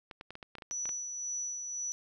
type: clicks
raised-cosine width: 0.3 ms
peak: -28 dBFS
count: 11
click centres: 0.112 / 0.211 / 0.306 / 0.354 / 0.428 / 0.553 / 0.584 / 0.622 / 0.711 / 0.856 / 0.892 s
type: tone with tremolo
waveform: sine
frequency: 5920 Hz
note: F#8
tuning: in tune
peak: -33 dBFS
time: 0.71-1.92 s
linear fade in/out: 0 ms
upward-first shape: sine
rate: 1.9 Hz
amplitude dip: 40%
effects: none